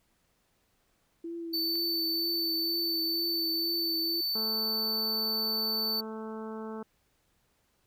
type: tone with vibrato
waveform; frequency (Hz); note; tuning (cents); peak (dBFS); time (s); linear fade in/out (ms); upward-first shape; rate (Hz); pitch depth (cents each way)
sine; 332.6; E4; +16; -35; 1.24-4.21; 5; triangle; 2.1; 36
type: tone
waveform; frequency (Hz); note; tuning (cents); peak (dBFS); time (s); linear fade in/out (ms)
square; 4525; C#8; +35; -29; 1.53-6.01; 10
type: click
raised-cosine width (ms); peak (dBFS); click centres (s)
0.2; -33; 1.755
type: harmonic tone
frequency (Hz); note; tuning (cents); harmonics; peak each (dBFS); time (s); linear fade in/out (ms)
219.6; A3; -3; 1 / 2 / 3 / 4 / 5 / 6 / 7; -39 / -40 / -50 / -47 / -50 / -50 / -57; 4.35-6.83; 5
effects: pink hiss -72 dBFS RMS until 7.86 s

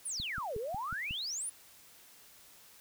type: exponential two-way sweep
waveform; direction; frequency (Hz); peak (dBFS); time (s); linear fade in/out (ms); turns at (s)
sine; down then up; 10790 to 409.1 to 10790; -35; 0.05-1.5; 10; 0.57
type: click train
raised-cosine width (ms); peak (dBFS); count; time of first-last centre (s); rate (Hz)
5; -31; 6; 0.2-1.109; 5.5
effects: white hiss -58 dBFS RMS until 2.8 s

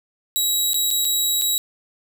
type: tone with dropouts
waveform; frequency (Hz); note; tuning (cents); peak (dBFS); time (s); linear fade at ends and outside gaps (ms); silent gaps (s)
15% pulse; 3867; B7; -37; -11; 0.36-1.58; 0; 0.733-0.743 / 0.905-0.911 / 1.047-1.051 / 1.414-1.42
effects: none

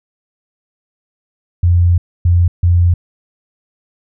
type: tone bursts at uneven times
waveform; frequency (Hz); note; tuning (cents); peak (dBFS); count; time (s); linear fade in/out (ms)
sine; 87.31; F2; 0; -7; 3; 1.63-1.98 / 2.25-2.48 / 2.63-2.94; 5
effects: none

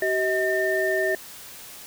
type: tone cluster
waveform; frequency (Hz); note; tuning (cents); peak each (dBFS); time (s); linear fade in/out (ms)
sine; 381.9 / 636 / 1808; G4 / D#5 / A6; -45 / +38 / +47; -25; 0.02-1.15; 2
effects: white hiss -42 dBFS RMS until 1.86 s

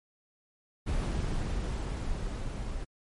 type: noise with level ramp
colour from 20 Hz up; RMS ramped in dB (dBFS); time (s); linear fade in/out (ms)
brown; -29 to -36; 0.86-2.85; 20
effects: MP3 48 kbps

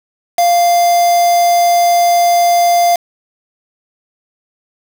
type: tone with quantisation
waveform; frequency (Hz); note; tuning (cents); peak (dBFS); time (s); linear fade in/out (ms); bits
triangle; 696; F5; -6; -6; 0.38-2.96; 5; 3
effects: none

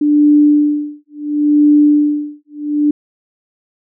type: tone with tremolo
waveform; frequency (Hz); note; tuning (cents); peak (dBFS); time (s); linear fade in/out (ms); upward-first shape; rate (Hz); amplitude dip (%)
sine; 295.6; D4; +11; -5; 0.01-2.91; 5; sine; 0.72; 100
effects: none

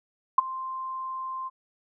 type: tone with ADSR envelope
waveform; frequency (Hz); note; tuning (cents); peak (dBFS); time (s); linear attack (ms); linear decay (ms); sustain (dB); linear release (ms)
sine; 1046.5; C6; 0; -11; 0.38-1.5; 5; 16; -20; 30
effects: none

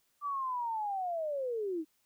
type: linear sweep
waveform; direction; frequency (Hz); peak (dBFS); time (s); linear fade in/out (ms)
sine; down; 1174.7 to 300.5; -32; 0.21-1.85; 50
effects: white hiss -74 dBFS RMS until 2.05 s

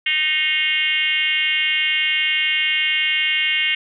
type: tone with frequency modulation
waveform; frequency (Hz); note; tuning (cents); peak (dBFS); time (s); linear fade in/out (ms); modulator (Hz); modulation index
sine; 2489; D#7; 0; -16; 0.06-3.75; 5; 317; 2
effects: none

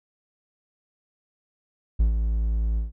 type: tone with ADSR envelope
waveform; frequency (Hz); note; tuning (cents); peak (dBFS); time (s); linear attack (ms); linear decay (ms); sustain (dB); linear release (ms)
triangle; 55; A1; 0; -13; 1.99-2.92; 14; 120; -6; 140
effects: none

